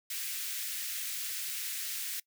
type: high-pass noise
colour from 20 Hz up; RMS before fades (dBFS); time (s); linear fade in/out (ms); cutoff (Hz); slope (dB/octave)
white; -37; 0.1-2.2; 5; 1700; 24
effects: noise-tail reverb RT60 0.1 s tail -22 dB re dry